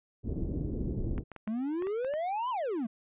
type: low-pass noise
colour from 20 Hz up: pink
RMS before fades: -33 dBFS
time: 0.23-1.24 s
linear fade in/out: 50 ms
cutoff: 370 Hz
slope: 24 dB/octave
type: clicks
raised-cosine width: 0.5 ms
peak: -29 dBFS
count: 8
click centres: 1.18 / 1.317 / 1.363 / 1.476 / 1.823 / 1.87 / 2.047 / 2.138 s
type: exponential two-way sweep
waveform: triangle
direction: up then down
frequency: 207.7 to 1049 to 211.4 Hz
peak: -28 dBFS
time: 1.47-2.87 s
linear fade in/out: 10 ms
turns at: 2.5 s
effects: resampled to 8000 Hz